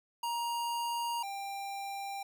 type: tone pair in turn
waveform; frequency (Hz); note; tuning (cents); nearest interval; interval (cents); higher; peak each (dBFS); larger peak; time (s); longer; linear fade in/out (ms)
square; 942 / 792.1; A#5 / G5; +18 / +18; minor third; 300; first; -33 / -38; first; 0.23-1.23 / 1.23-2.23; neither; 5
effects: none